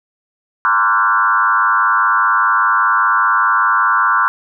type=tone with frequency modulation; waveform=sine; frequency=1253 Hz; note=D#6; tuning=12 cents sharp; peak=-10 dBFS; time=0.65-4.28 s; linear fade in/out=0 ms; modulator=105 Hz; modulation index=2.6; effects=none